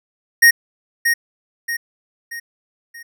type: tone with echo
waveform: square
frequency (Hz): 1864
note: A#6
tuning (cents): -1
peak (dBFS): -7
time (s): 0.42-0.51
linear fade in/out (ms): 10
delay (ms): 630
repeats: 4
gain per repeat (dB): -7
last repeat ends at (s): 3.03
effects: none